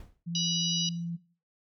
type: noise with exponential decay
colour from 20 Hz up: brown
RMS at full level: -41 dBFS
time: 0-0.23 s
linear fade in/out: 2 ms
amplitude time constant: 48 ms
type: tone with vibrato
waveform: sine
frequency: 170 Hz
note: F3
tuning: 46 cents flat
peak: -32 dBFS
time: 0.26-1.17 s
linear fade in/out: 20 ms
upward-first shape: sine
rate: 17 Hz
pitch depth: 9 cents each way
type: harmonic tone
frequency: 976 Hz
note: B5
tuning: 21 cents flat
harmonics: 3 / 4 / 5 / 6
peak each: -32 / -33 / -34 / -35 dBFS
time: 0.35-0.89 s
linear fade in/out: 2 ms
effects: noise-tail reverb RT60 0.4 s tail -18 dB re dry